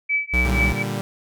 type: tone with tremolo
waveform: sine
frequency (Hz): 2299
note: D7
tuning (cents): -37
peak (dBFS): -16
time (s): 0.09-0.83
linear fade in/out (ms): 10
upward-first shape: triangle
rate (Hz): 4.2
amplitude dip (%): 100
type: tone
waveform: square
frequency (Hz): 62.8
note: B1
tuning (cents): +30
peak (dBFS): -20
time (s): 0.33-0.73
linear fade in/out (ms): 10
type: chord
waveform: sawtooth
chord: G minor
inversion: first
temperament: equal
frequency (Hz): 116.54 / 146.83 / 196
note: Bb2 / D3 / G3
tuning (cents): 0 / 0 / 0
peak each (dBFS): -24 / -26 / -24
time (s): 0.45-1.01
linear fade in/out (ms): 0
effects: none